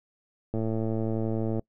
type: click train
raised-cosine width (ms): 2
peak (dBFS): -17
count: 118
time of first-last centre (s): 0.54-1.594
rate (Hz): 111
effects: noise-tail reverb RT60 0.1 s tail -24 dB re dry